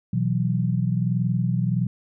sine chord, B suspended fourth, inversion none, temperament equal with one note detuned, 123.47 / 163.77 / 185 Hz, B2 / E3 / F#3, 0 / -11 / 0 cents, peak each -23 / -25 / -25 dBFS, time 0.13-1.87 s, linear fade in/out 5 ms, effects none

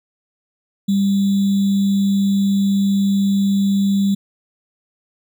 sine tone with sample-and-hold, 198 Hz, G3, 18 cents sharp, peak -13 dBFS, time 0.88-4.15 s, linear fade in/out 10 ms, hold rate 3675 Hz, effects none

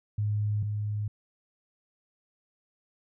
sine tone pair in turn, 104.8 / 104.8 Hz, G#2 / G#2, +16 / +16 cents, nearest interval unison, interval 0 cents, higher neither, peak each -25 / -28 dBFS, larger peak first, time 0.18-0.63 / 0.63-1.08 s, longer neither, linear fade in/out 5 ms, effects none

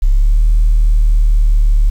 sine linear two-way sweep, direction up then down, 33 to 38.89 to 36.51 Hz, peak -5 dBFS, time 0.02-1.9 s, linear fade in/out 10 ms, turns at 0.46 s, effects tanh soft clip ceiling -4 dBFS + 7-bit

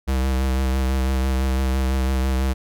square tone with vibrato, 65.6 Hz, C2, 5 cents sharp, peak -19 dBFS, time 0.07-2.54 s, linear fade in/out 20 ms, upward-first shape sine, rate 6 Hz, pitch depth 28 cents each way, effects none

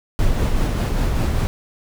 brown noise with tremolo, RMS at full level -17 dBFS, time 0.19-1.47 s, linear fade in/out 0 ms, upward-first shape sine, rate 5.1 Hz, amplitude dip 30%, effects none

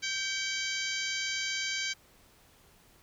harmonic tone with a mistuned harmonic, 784 Hz, G5, in tune, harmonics 2 / 3 / 4 / 5 / 6 / 7 / 8 / 9, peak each -38 / -36 / -38 / -41 / -39 / -44 / -40 / -46 dBFS, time 0.02-1.94 s, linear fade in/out 20 ms, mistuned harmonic 3, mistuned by -55 cents, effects pink hiss -61 dBFS RMS until 3.02 s

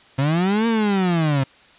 35% pulse linear two-way sweep, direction up then down, 130.81 to 233.1 to 130.81 Hz, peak -15 dBFS, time 0.18-1.44 s, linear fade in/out 10 ms, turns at 0.67 s, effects white hiss -50 dBFS RMS until 1.78 s + resampled to 8000 Hz

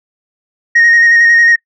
sine tone with vibrato, 1864.7 Hz, A#6, in tune, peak -3 dBFS, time 0.75-1.56 s, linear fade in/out 10 ms, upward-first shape square, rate 11 Hz, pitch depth 15 cents each way, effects noise-tail reverb RT60 0.1 s tail -23 dB re dry + tanh soft clip ceiling -2 dBFS

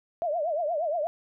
sine tone with vibrato, 641 Hz, E5, 49 cents flat, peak -25 dBFS, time 0.22-1.07 s, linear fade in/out 0 ms, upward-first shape triangle, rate 8.5 Hz, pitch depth 210 cents each way, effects none

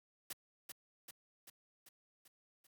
white noise with echo, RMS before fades -44 dBFS, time 0.3-0.33 s, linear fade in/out 5 ms, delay 390 ms, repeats 6, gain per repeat -4 dB, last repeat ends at 2.67 s, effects high-pass 80 Hz 12 dB/octave

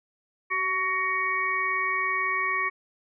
harmonic tone with a mistuned harmonic, 373.5 Hz, F#4, 16 cents sharp, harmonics 1 / 3 / 5 / 6, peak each -39 / -28 / -29 / -28 dBFS, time 0.5-2.7 s, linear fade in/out 20 ms, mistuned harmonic 1, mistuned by +30 cents, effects none

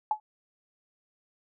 sine tone with exponential decay, 855 Hz, A5, 50 cents flat, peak -19 dBFS, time 0.11-0.2 s, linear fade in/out 2 ms, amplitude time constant 19 ms, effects none

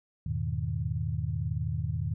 sine chord, E major seventh, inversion none, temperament equal with one note detuned, 82.41 / 103.83 / 122.12 / 155.56 Hz, E2 / G#2 / B2 / D#3, 0 / 0 / -19 / 0 cents, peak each -34 dBFS, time 0.26-2.14 s, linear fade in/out 5 ms, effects none

